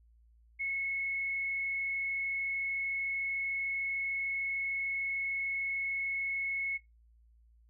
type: tone with frequency modulation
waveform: sine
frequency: 2190 Hz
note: C#7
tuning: 22 cents flat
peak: -32 dBFS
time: 0.59-6.78 s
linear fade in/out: 20 ms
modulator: 33.4 Hz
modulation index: 0.5
effects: noise-tail reverb RT60 0.2 s tail -20 dB re dry + added 57 Hz sine -60 dBFS peak until 7.69 s